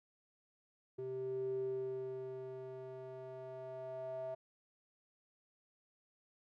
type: tone with band-pass filter sweep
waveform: square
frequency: 130 Hz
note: C3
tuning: 11 cents flat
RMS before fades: -43 dBFS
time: 0.98-4.35 s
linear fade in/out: 10 ms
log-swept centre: 350 to 660 Hz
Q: 7.5
effects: none